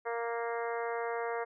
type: harmonic tone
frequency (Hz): 233.1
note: A#3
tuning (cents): 0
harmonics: 2 / 3 / 4 / 5 / 6 / 7 / 8 / 9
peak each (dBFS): -35 / -39 / -41 / -43 / -45 / -46 / -47 / -48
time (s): 0.05-1.45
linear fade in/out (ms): 20
effects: none